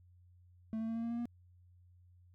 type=tone with pitch steps; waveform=triangle; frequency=221.1 / 223.8 / 226.5 / 229.3 / 232.1 / 234.9 / 237.8 Hz; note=A3 / A3 / A#3 / A#3 / A#3 / A#3 / A#3; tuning=+9 / +30 / -50 / -28 / -7 / +13 / +35 cents; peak=-33 dBFS; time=0.73-1.255 s; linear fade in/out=0 ms; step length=75 ms; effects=added 89 Hz sine -60 dBFS peak until 2.34 s